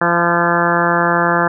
harmonic tone with a mistuned harmonic, 171.6 Hz, F3, 30 cents flat, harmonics 1 / 2 / 3 / 4 / 5 / 6 / 7 / 8 / 9 / 10, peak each -21 / -21 / -21 / -21 / -21 / -21 / -21 / -21 / -21 / -21 dBFS, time 0.01-1.48 s, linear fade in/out 5 ms, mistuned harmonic 5, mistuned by +16 cents, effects none

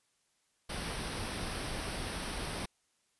pink band-stop noise, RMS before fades -38 dBFS, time 0.69-2.66 s, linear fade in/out 10 ms, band 5900 to 8300 Hz, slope 96 dB/octave, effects white hiss -75 dBFS RMS until 3.19 s + resampled to 24000 Hz

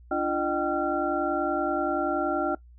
sine tone cluster, 293 / 343.5 / 612 / 771 / 1371 Hz, D4 / F4 / D#5 / G5 / F6, -4 / -29 / -29 / -29 / -32 cents, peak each -30 dBFS, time 0.11-2.55 s, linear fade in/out 5 ms, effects noise-tail reverb RT60 0.1 s tail -20 dB re dry + added 60 Hz sine -48 dBFS peak until 2.78 s

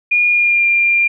sine tone with pitch glide, 2431 to 2391 Hz, D#7 to D7, -41 to +30 cents, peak -10 dBFS, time 0.11-1.08 s, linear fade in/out 10 ms, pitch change -29 cents, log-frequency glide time 0.29-0.66 s, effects none

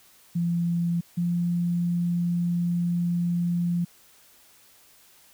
sine tone pair in turn, 171.2 / 173.49 Hz, F3 / F3, -34 / -11 cents, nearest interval unison, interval 23 cents, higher second, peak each -22 dBFS, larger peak neither, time 0.35-1.01 / 1.17-3.85 s, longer second, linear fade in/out 10 ms, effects white hiss -56 dBFS RMS until 5.33 s

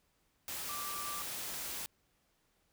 sine tone in noise, 1173 Hz, D6, 2 cents flat, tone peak -42 dBFS, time 0.69-1.22 s, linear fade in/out 0 ms, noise white, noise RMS -41 dBFS, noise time 0.48-1.86 s, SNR -4 dB, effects pink hiss -75 dBFS RMS until 2.72 s

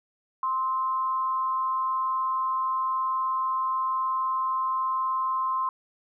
sine tone pair together, 1046.5 / 1290.3 Hz, C6 / E6, 0 / -37 cents, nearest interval major third, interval 363 cents, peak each -24 / -36 dBFS, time 0.43-5.69 s, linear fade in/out 2 ms, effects none

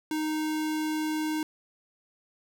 square tone, 309.9 Hz, D#4, 7 cents flat, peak -28 dBFS, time 0.11-1.43 s, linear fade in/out 2 ms, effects none

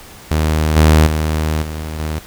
sawtooth tone with level steps, 77.78 Hz, D#2, in tune, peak -9 / -3 / -11 / -19 / -15 dBFS, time 0.31-2.19 s, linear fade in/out 0 ms, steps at 0.76 / 1.06 / 1.62 / 1.99 s, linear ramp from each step 10 ms, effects pink hiss -38 dBFS RMS until 2.26 s

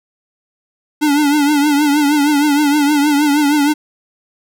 square tone with vibrato, 292.2 Hz, D4, 9 cents flat, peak -11 dBFS, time 1.01-3.74 s, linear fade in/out 20 ms, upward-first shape triangle, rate 6.4 Hz, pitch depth 82 cents each way, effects none

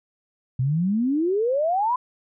sine exponential sweep, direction up, 122.8 to 1029 Hz, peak -19 dBFS, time 0.59-1.96 s, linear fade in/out 5 ms, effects none

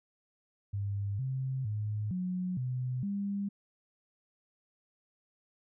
sine tone with pitch steps, 100.4 / 131.8 / 105.8 / 182.4 / 126.7 / 200.2 Hz, G2 / C3 / G#2 / F#3 / B2 / G3, +42 / +13 / +33 / -24 / +45 / +37 cents, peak -31 dBFS, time 0.73-3.49 s, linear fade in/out 10 ms, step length 460 ms, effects none

